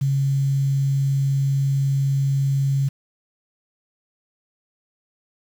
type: tone with quantisation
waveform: sine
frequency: 137.3 Hz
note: C#3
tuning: 16 cents flat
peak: -17 dBFS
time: 0.01-2.89 s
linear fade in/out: 10 ms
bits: 7
effects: none